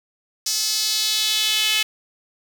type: tone with high-pass filter sweep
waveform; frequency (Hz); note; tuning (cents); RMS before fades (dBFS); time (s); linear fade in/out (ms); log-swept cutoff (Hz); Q
sawtooth; 431.1; A4; -35; -21; 0.46-1.83; 5; 5400 to 2800; 2.8
effects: 8-bit